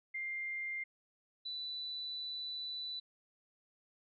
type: tone pair in turn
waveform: sine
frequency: 2100 / 3977 Hz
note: C7 / B7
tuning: +6 / +11 cents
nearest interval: major seventh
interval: 1105 cents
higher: second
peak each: -37 / -39 dBFS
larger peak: first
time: 0.14-0.84 / 1.45-3 s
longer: second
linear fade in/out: 10 ms
effects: none